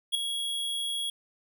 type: tone with ADSR envelope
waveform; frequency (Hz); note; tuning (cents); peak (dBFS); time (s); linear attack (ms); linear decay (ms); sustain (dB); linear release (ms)
square; 3322; G#7; 0; -21; 0.12-1.1; 29; 3; -9; 3
effects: none